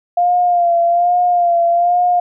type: tone with vibrato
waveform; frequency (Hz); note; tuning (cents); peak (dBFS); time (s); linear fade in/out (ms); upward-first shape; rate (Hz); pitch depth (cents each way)
sine; 698.5; F5; 0; -10; 0.17-2.2; 5; sine; 1.2; 40
effects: none